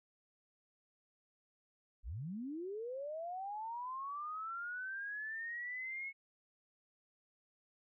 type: linear sweep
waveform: sine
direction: up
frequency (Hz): 38.22 to 2199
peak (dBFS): -40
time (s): 2.03-6.13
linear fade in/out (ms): 50
effects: none